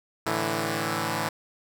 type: chord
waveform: 5% pulse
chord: A suspended fourth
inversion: none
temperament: equal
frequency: 110 / 146.83 / 164.81 Hz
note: A2 / D3 / E3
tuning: 0 / 0 / 0 cents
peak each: -19 / -21 / -18 dBFS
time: 0.26-1.29 s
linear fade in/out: 5 ms
effects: none